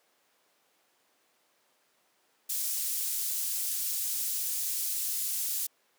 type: high-pass noise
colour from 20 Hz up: pink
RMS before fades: -32 dBFS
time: 2.49-5.67 s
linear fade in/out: 10 ms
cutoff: 8200 Hz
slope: 12 dB/octave
effects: pink hiss -69 dBFS RMS until 5.98 s + high-pass 400 Hz 12 dB/octave